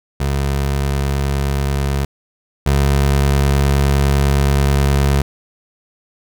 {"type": "tone pair in turn", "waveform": "25% pulse", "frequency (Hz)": [69.4, 69.65], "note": ["C#2", "C#2"], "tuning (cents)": [3, 9], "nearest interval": "unison", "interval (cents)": 6, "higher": "second", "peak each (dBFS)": [-12, -8], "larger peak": "second", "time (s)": [[0.2, 2.05], [2.66, 5.22]], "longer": "second", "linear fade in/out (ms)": 5, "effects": []}